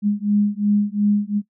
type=beating tone pair; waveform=sine; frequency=204.8 / 207.6 Hz; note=G#3 / G#3; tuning=-24 / 0 cents; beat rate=2.8 Hz; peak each=-19 dBFS; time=0.02-1.42 s; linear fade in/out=50 ms; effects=noise-tail reverb RT60 0.1 s tail -18 dB re dry